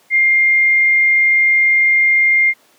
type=tone; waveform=sine; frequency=2113 Hz; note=C7; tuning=16 cents sharp; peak=-9 dBFS; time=0.1-2.54 s; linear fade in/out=50 ms; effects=pink hiss -52 dBFS RMS until 2.78 s + high-pass 300 Hz 12 dB/octave